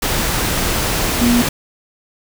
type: tone in noise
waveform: sine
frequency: 239.9 Hz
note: A#3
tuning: 50 cents sharp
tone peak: -11 dBFS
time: 1.21-1.42 s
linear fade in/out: 5 ms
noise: pink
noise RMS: -18 dBFS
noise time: 0.02-1.49 s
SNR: +4 dB
effects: none